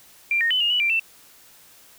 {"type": "tone with pitch steps", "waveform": "sine", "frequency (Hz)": [2372, 1850, 3017, 2845, 2951, 2360, 2672], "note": ["D7", "A#6", "F#7", "F7", "F#7", "D7", "E7"], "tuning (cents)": [17, -14, 33, 31, -5, 8, 23], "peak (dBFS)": -18, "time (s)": [0.31, 0.996], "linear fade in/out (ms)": 2, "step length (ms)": 98, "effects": ["white hiss -51 dBFS RMS until 1.98 s"]}